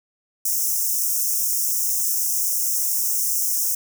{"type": "high-pass noise", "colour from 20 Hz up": "white", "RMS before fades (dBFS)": -22, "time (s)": [0.45, 3.75], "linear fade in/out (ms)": 5, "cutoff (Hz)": 5400, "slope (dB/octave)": 96, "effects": []}